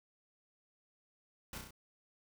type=noise with echo; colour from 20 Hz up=pink; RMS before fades=-45 dBFS; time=1.53-1.58 s; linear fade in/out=2 ms; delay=32 ms; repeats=4; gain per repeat=-3 dB; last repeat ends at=1.708 s; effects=none